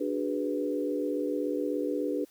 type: chord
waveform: sine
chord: G# half-diminished seventh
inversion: second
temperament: equal with one note detuned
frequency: 293.7 / 370 / 417 / 493.9 Hz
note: D4 / F#4 / G#4 / B4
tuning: 0 / 0 / +7 / 0 cents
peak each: -31 / -36 / -34 / -33 dBFS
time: 0-2.25 s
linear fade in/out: 10 ms
effects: white hiss -62 dBFS RMS until 2.3 s